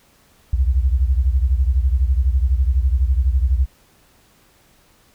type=beating tone pair; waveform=sine; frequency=61.74 / 73.74 Hz; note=B1 / D2; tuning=0 / +8 cents; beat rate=12 Hz; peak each=-15 / -19 dBFS; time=0.53-3.66 s; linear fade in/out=5 ms; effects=pink hiss -55 dBFS RMS until 5.14 s